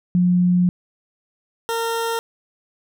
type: tone pair in turn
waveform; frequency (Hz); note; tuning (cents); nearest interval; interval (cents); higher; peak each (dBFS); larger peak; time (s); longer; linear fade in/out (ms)
sine / 20% pulse; 178.7 / 459; F3 / A#4; +40 / -27; octave + major third; 1633; second; -13 / -16; first; 0.15-0.69 / 1.69-2.19; first; 0
effects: none